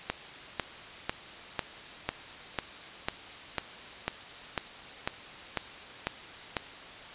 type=click train; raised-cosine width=0.3 ms; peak=-12 dBFS; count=14; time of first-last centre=0.1-6.568 s; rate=2.01 Hz; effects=white hiss -45 dBFS RMS until 7.14 s + resampled to 8000 Hz